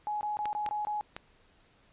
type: tone bursts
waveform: sine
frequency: 840 Hz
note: G#5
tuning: 19 cents sharp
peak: -30 dBFS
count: 6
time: 0.07-1.01 s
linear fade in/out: 0 ms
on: 140 ms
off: 20 ms
type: clicks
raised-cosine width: 0.3 ms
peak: -22 dBFS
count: 3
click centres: 0.456 / 0.663 / 1.165 s
effects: pink hiss -64 dBFS RMS until 1.92 s + resampled to 8000 Hz